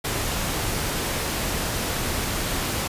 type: noise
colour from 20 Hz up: pink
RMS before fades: -26 dBFS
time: 0.04-2.88 s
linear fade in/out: 10 ms
effects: resampled to 32000 Hz